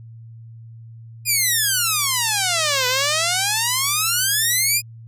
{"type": "exponential two-way sweep", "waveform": "5% pulse", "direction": "down then up", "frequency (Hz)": [2489, 493.4, 2489], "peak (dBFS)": -6, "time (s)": [1.25, 4.82], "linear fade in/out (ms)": 50, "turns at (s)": 2.87, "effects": ["added 114 Hz sine -37 dBFS peak until 5.07 s", "resampled to 32000 Hz"]}